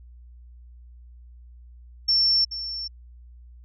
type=tone with echo; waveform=sine; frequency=5420 Hz; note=E8; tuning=47 cents sharp; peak=-17 dBFS; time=2.08-2.45 s; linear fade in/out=10 ms; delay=430 ms; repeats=1; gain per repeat=-12 dB; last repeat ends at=2.88 s; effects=added 60 Hz sine -44 dBFS peak until 3.64 s